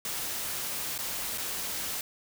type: noise with dropouts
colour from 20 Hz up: white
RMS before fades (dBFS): -34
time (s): 0.05-2.01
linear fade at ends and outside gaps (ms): 1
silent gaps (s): 0.979-0.988 / 1.376-1.381
effects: none